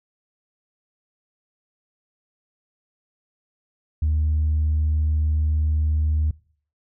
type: tone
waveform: sine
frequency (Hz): 76.8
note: D#2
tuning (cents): -22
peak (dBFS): -16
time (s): 4.02-6.31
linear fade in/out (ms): 5
effects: noise-tail reverb RT60 0.5 s tail -23 dB re dry + tanh soft clip ceiling -15 dBFS